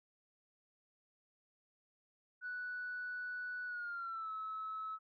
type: tone with pitch glide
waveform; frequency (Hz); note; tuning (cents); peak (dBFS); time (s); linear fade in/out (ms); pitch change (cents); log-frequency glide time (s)
sine; 1480 to 1295.9; F#6 to E6; 0 to -30; -39; 2.41-4.99; 50; -230; 3.66-4.31
effects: tanh soft clip ceiling -35 dBFS